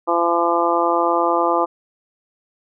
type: harmonic tone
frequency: 170.6 Hz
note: F3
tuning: 40 cents flat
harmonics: 2 / 3 / 4 / 5 / 6 / 7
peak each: -22 / -22 / -22 / -22 / -22 / -22 dBFS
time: 0.07-1.66 s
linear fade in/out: 20 ms
effects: none